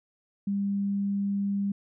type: tone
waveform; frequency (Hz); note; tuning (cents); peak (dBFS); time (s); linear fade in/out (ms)
sine; 199.7; G3; +32; -25; 0.47-1.72; 5
effects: none